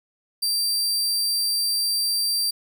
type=tone; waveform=sawtooth; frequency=4699 Hz; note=D8; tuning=in tune; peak=-18 dBFS; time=0.42-2.51 s; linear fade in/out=10 ms; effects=none